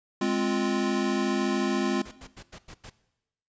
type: chord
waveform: square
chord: F minor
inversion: first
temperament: equal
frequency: 207.7 / 261.6 / 349.2 Hz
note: Ab3 / C4 / F4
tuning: 0 / 0 / 0 cents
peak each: -29 dBFS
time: 0.21-2.02 s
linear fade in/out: 5 ms
type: noise bursts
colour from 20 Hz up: pink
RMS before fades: -44 dBFS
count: 6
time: 2.05-2.901 s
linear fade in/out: 10 ms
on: 66 ms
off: 91 ms
effects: noise-tail reverb RT60 0.9 s tail -17 dB re dry + resampled to 16000 Hz